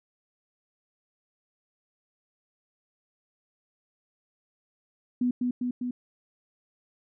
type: tone with echo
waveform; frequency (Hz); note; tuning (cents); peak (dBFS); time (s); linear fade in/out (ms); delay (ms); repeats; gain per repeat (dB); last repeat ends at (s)
sine; 246.9; B3; 0; -22; 5.21-5.31; 5; 200; 3; -2; 5.91
effects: none